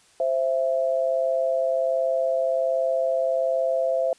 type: tone pair together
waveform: sine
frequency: 523.7 / 665 Hz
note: C5 / E5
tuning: +1 / +15 cents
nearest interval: major third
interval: 414 cents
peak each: -23 dBFS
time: 0.2-4.13 s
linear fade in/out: 2 ms
effects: white hiss -57 dBFS RMS until 4.18 s + resampled to 22050 Hz